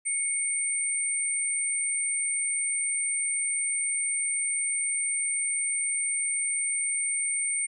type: tone pair together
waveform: sine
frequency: 2217 / 8868 Hz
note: C#7 / C#9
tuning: 0 / 0 cents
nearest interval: 2 octaves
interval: 2400 cents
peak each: -33 / -26 dBFS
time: 0.05-7.67 s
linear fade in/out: 20 ms
effects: none